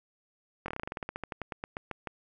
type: slowing click train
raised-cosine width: 0.5 ms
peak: -20 dBFS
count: 21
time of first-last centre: 0.66-2.072 s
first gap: 22 ms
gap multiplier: 1.11
effects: none